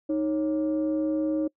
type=tone pair together; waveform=sine; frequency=311.1 / 550.5 Hz; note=D#4 / C#5; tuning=0 / -12 cents; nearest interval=minor seventh; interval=988 cents; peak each=-23 / -29 dBFS; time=0.09-1.48 s; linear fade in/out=10 ms; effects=noise-tail reverb RT60 0.1 s tail -25 dB re dry + tanh soft clip ceiling -18 dBFS